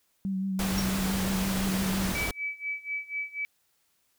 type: tone with vibrato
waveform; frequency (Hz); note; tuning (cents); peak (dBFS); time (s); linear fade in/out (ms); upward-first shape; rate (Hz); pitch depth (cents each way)
sine; 191.4; G3; -41; -27; 0.25-2.12; 0; sine; 5.9; 28
type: noise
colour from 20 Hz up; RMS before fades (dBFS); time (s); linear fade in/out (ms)
pink; -32; 0.59-2.31; 2
type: tone with exponential decay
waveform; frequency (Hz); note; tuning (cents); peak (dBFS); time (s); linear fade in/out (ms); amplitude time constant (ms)
triangle; 5580; F8; -2; -26; 0.78-0.89; 2; 23
type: tone with tremolo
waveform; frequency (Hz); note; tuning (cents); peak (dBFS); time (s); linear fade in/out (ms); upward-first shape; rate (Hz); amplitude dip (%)
sine; 2296; D7; -40; -28; 2.15-3.45; 0; sine; 4.1; 90
effects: white hiss -71 dBFS RMS until 4.18 s